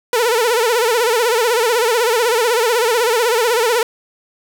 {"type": "tone with vibrato", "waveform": "sawtooth", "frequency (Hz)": 466.2, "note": "A#4", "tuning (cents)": 0, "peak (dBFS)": -9, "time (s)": [0.13, 3.83], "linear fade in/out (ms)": 2, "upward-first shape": "sine", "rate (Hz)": 16, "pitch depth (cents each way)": 120, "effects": []}